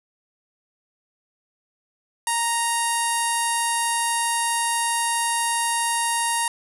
sawtooth tone with low-pass filter, 932.3 Hz, A#5, in tune, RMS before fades -23 dBFS, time 2.27-6.48 s, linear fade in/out 2 ms, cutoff 9900 Hz, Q 7.3, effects none

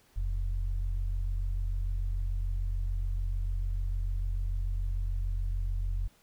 sine tone pair together, 41.91 / 88.7 Hz, E1 / F2, +29 / +27 cents, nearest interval octave + minor second, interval 1298 cents, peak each -28 / -36 dBFS, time 0.16-6.08 s, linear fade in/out 10 ms, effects tanh soft clip ceiling -21 dBFS + pink hiss -64 dBFS RMS until 6.22 s

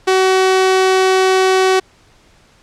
sawtooth tone, 376.9 Hz, F#4, 32 cents sharp, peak -6 dBFS, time 0.07-1.8 s, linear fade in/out 10 ms, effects pink hiss -50 dBFS RMS until 2.62 s + low-pass 7000 Hz 12 dB/octave

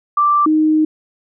sine tone pair in turn, 1174.7 / 310.5 Hz, D6 / D#4, 0 / -3 cents, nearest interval octave + major seventh, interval 2303 cents, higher first, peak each -10 dBFS, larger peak neither, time 0.17-0.46 / 0.46-0.85 s, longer second, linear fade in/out 5 ms, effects none

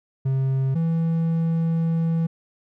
triangle tone pair in turn, 133.5 / 164.57 Hz, C3 / E3, +35 / -3 cents, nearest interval major third, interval 362 cents, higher second, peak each -17 dBFS, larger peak neither, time 0.25-0.75 / 0.75-2.27 s, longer second, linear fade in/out 10 ms, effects none

